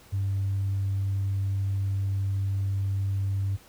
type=tone; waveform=sine; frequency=98 Hz; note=G2; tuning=in tune; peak=-23 dBFS; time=0.12-3.57 s; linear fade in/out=20 ms; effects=tanh soft clip ceiling -21 dBFS + pink hiss -54 dBFS RMS until 3.68 s